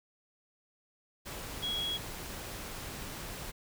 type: tone in noise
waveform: sine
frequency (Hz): 3322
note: G#7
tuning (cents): 0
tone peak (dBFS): -32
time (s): 1.62-1.98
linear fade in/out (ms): 20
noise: pink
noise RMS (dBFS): -42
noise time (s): 1.25-3.52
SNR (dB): +7
effects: none